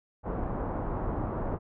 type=low-pass noise; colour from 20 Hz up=pink; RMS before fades=-32 dBFS; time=0.23-1.59 s; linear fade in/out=50 ms; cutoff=1100 Hz; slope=24 dB/octave; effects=none